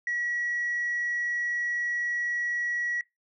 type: tone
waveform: sine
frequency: 1924 Hz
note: B6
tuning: 46 cents flat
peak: -25 dBFS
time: 0.07-3.01 s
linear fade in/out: 2 ms
effects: noise-tail reverb RT60 0.2 s tail -24 dB re dry + tanh soft clip ceiling -23 dBFS